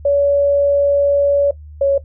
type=tone pair in turn; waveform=sine; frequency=567 / 555 Hz; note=C#5 / C#5; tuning=+39 / +2 cents; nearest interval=unison; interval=37 cents; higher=first; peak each=-10 dBFS; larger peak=neither; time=0.05-1.51 / 1.81-1.98 s; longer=first; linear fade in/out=5 ms; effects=noise-tail reverb RT60 0.1 s tail -17 dB re dry + added 75 Hz sine -33 dBFS peak until 2.04 s